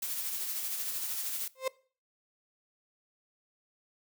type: noise with tremolo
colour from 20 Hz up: blue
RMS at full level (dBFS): -34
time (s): 0.02-1.48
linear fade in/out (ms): 5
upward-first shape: sine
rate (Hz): 13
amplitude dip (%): 35
type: tone with exponential growth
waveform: 35% pulse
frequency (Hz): 523.3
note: C5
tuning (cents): 0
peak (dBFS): -24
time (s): 1.55-1.68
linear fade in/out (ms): 5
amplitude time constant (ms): 27
effects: noise-tail reverb RT60 0.4 s tail -21 dB re dry